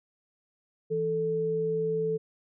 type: tone pair together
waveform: sine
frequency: 164.81 / 440 Hz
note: E3 / A4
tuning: 0 / 0 cents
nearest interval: octave + perfect fourth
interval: 1700 cents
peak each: -34 / -26 dBFS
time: 0.9-2.18 s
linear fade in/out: 20 ms
effects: none